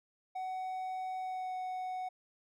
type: tone with pitch glide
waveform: triangle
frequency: 748 to 741.1 Hz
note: F#5 to F#5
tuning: +19 to +3 cents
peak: -34 dBFS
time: 0.35-2.09 s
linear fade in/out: 10 ms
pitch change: -16 cents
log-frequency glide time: 1.19-1.55 s
effects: none